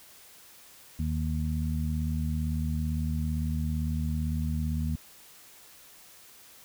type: harmonic tone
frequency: 77.78 Hz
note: D#2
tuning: in tune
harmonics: 1 / 2 / 3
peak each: -29 / -32 / -34 dBFS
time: 0.99-4.96 s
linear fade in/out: 5 ms
effects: white hiss -53 dBFS RMS until 6.64 s